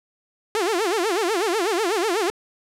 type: tone with vibrato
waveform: sawtooth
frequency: 392 Hz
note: G4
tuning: in tune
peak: -16 dBFS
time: 0.55-2.3 s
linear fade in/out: 0 ms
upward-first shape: sine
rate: 8.1 Hz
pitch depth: 260 cents each way
effects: low-pass 11000 Hz 12 dB/octave